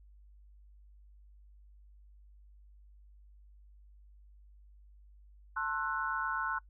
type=chord; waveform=sine; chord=F# half-diminished seventh; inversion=first; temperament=just; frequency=888 / 1065.6 / 1332 / 1480 Hz; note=A5 / C6 / E6 / F#6; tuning=+16 / +31 / +18 / 0 cents; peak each=-40 / -37 / -38 / -35 dBFS; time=5.56-6.59 s; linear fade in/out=10 ms; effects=noise-tail reverb RT60 0.1 s tail -23 dB re dry + added 50 Hz sine -55 dBFS peak until 6.69 s